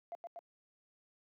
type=tone with echo; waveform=sine; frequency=685 Hz; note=F5; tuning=34 cents flat; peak=-39 dBFS; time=0.12-0.15 s; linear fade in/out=0 ms; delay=120 ms; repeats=2; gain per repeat=-2 dB; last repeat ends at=0.39 s; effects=tanh soft clip ceiling -35 dBFS + high-pass 400 Hz 12 dB/octave